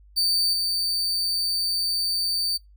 40% pulse tone with level steps, 4591 Hz, D8, 40 cents flat, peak -18 / -21 dBFS, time 0.16-2.58 s, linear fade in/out 20 ms, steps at 0.53 s, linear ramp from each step 5 ms, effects noise-tail reverb RT60 0.2 s tail -26 dB re dry + added 50 Hz sine -49 dBFS peak until 2.76 s

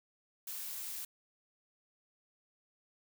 blue noise, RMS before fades -42 dBFS, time 0.47-1.05 s, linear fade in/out 5 ms, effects none

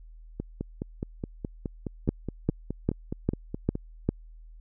two click trains, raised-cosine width 3 ms, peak -18 / -10 dBFS, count 17 / 6, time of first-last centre 0.4-3.754 / 2.09-4.09 s, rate 4.77 / 2.5 Hz, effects added 40 Hz sine -45 dBFS peak until 4.6 s

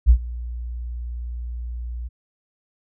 sine tone with ADSR envelope, 59.6 Hz, A#1, 39 cents sharp, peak -6 dBFS, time 0.06-2.09 s, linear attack 39 ms, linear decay 76 ms, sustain -21 dB, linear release 23 ms, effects none

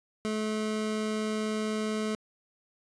25% pulse tone, 215.7 Hz, A3, 34 cents flat, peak -25 dBFS, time 0.25-2.15 s, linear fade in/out 0 ms, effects resampled to 22050 Hz

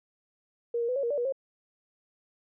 sine tone with pitch steps, 471.7 / 468 / 502 / 555 / 471.4 / 579 / 482.7 / 539 Hz, A#4 / A#4 / B4 / C#5 / A#4 / D5 / B4 / C#5, +20 / +7 / +28 / +2 / +19 / -25 / -40 / -49 cents, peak -26 dBFS, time 0.74-1.324 s, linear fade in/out 5 ms, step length 73 ms, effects none

